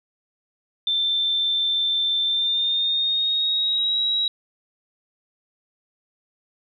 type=tone with pitch glide; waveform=sine; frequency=3557 to 3857 Hz; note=A7 to B7; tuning=+18 to -42 cents; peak=-19 dBFS; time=0.87-4.28 s; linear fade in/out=2 ms; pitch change=+140 cents; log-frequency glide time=2.25-3.99 s; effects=none